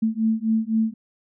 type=beating tone pair; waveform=sine; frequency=220 / 223.9 Hz; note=A3 / A3; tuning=0 / +30 cents; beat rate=3.9 Hz; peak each=-22 dBFS; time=0.02-0.94 s; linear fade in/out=10 ms; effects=none